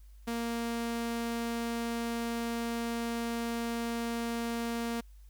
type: tone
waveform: sawtooth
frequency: 233.1 Hz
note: A#3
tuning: in tune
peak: -28 dBFS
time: 0.27-5.01 s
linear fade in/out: 10 ms
effects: added 50 Hz sine -50 dBFS peak until 5.29 s + white hiss -70 dBFS RMS until 5.29 s